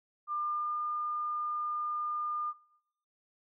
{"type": "tone with pitch glide", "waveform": "sine", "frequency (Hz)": [1198, 1208.4], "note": ["D6", "D6"], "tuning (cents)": [34, 49], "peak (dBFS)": -31, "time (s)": [0.27, 2.54], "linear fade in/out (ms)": 50, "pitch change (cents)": 15, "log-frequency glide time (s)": [0.4, 0.77], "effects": ["noise-tail reverb RT60 0.8 s tail -21 dB re dry"]}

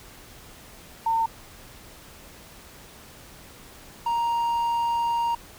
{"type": "tone pair in turn", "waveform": ["sine", "triangle"], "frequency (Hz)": [907, 935.7], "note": ["A#5", "A#5"], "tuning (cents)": [-48, 6], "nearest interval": "minor second", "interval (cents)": 54, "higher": "second", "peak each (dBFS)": -20, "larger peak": "neither", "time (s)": [[1.06, 1.26], [4.06, 5.35]], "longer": "second", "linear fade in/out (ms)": 5, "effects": ["pink hiss -47 dBFS RMS until 5.58 s"]}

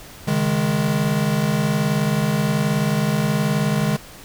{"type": "chord", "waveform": "square", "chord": "C# suspended second", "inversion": "none", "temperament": "equal with one note detuned", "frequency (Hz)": [136.76, 155.56, 207.7], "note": ["C#3", "D#3", "G#3"], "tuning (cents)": [-23, 0, 0], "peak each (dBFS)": [-25, -22, -22], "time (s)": [0.27, 3.97], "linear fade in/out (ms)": 10, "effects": ["pink hiss -41 dBFS RMS until 4.24 s"]}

